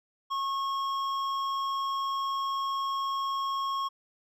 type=tone with hard clipping; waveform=sine; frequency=1091 Hz; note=C#6; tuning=28 cents flat; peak=-30 dBFS; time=0.3-3.89 s; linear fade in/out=20 ms; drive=9 dB; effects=none